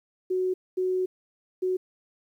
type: tone bursts at uneven times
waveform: sine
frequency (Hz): 370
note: F#4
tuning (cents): 0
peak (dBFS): -23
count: 3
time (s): 0.3-0.54 / 0.77-1.06 / 1.62-1.77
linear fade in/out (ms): 10
effects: 10-bit